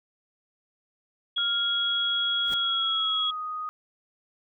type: tone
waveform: sine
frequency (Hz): 3322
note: G#7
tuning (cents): 0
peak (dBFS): -24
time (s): 1.36-3.31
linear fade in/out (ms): 10
type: tone with pitch glide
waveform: sine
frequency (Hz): 1396.9 to 1244.5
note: F6 to D#6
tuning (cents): 0 to 0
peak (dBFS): -30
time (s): 1.38-3.69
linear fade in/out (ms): 0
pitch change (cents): -200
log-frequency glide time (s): 2.53-3.37
type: noise with exponential growth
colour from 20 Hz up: pink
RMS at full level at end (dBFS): -36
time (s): 2.41-2.54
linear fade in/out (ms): 2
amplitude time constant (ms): 28
effects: none